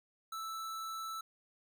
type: tone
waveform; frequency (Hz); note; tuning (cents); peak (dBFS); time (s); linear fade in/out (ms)
square; 1318.5; E6; 0; -40; 0.32-1.21; 5
effects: none